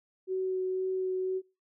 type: tone with vibrato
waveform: sine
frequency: 374.1 Hz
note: F#4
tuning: 19 cents sharp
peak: -28 dBFS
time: 0.27-1.42 s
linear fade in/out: 50 ms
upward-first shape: sine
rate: 2 Hz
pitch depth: 9 cents each way
effects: noise-tail reverb RT60 0.3 s tail -25 dB re dry